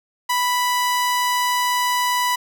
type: tone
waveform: sawtooth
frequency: 987.8 Hz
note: B5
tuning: in tune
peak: -14 dBFS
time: 0.29-2.36 s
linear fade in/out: 10 ms
effects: none